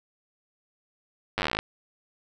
slowing click train, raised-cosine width 0.3 ms, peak -10 dBFS, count 16, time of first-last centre 1.38-1.589 s, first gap 9 ms, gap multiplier 1.06, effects none

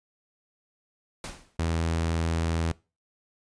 pink noise with exponential decay, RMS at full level -33 dBFS, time 1.24-1.57 s, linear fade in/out 2 ms, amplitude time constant 70 ms
sawtooth tone, 82.41 Hz, E2, in tune, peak -21 dBFS, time 1.59-2.72 s, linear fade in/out 5 ms
effects noise-tail reverb RT60 0.3 s tail -22 dB re dry + resampled to 22050 Hz

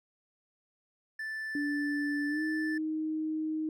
triangle tone, 1760 Hz, A6, in tune, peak -33 dBFS, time 1.19-2.78 s, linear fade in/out 5 ms
sine tone with pitch glide, 290 to 312.6 Hz, D4 to D#4, -22 to +8 cents, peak -30 dBFS, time 1.55-3.69 s, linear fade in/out 2 ms, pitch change +130 cents, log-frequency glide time 2.28-2.42 s
effects none

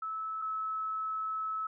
sine tone pair in turn, 1304 / 1298.4 Hz, E6 / E6, -19 / -27 cents, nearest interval unison, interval 8 cents, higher first, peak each -34 / -32 dBFS, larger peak second, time 0.02-0.42 / 0.42-1.67 s, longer second, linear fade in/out 5 ms, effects none

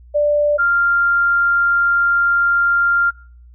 sine tone pair in turn, 589 / 1393.6 Hz, D5 / F6, +5 / -4 cents, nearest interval octave + minor third, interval 1491 cents, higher second, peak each -12 dBFS, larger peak neither, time 0.14-0.58 / 0.58-3.11 s, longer second, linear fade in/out 20 ms, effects noise-tail reverb RT60 0.5 s tail -23 dB re dry + added 60 Hz sine -40 dBFS peak until 3.54 s

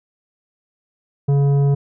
sine tone with tanh clipping, 140.8 Hz, C#3, 27 cents sharp, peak -14 dBFS, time 1.28-1.75 s, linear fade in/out 10 ms, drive 10 dB, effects none

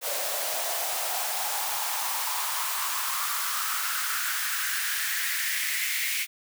white noise with high-pass filter sweep, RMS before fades -29 dBFS, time 0.01-6.27 s, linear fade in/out 50 ms, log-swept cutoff 570 to 2200 Hz, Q 4.5, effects none

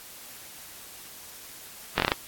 slowing click train, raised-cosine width 0.3 ms, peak -4 dBFS, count 6, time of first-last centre 1.98-2.119 s, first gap 19 ms, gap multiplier 1.19, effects white hiss -45 dBFS RMS until 2.27 s + AAC 64 kbps

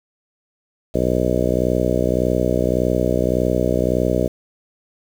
harmonic tone, 61.74 Hz, B1, in tune, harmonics 1 / 2 / 3 / 4 / 5 / 6 / 7 / 8 / 9 / 10, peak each -25 / -25 / -25 / -25 / -25 / -25 / -25 / -25 / -25 / -25 dBFS, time 0.94-4.28 s, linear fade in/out 10 ms, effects 7-bit

